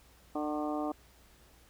harmonic tone with a mistuned harmonic, 150 Hz, D3, 37 cents sharp, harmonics 2 / 3 / 4 / 5 / 6 / 7 / 8, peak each -34 / -43 / -39 / -38 / -47 / -44 / -45 dBFS, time 0.35-0.92 s, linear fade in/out 5 ms, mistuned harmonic 7, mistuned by +36 cents, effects added 60 Hz sine -62 dBFS peak until 1.69 s + pink hiss -62 dBFS RMS until 1.69 s

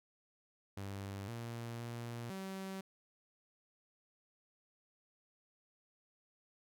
sawtooth tone with pitch steps, 98.7 / 117 / 118.1 / 191.7 Hz, G2 / A#2 / A#2 / G3, +12 / +7 / +23 / -38 cents, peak -38 dBFS, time 0.77-2.81 s, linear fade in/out 5 ms, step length 510 ms, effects none

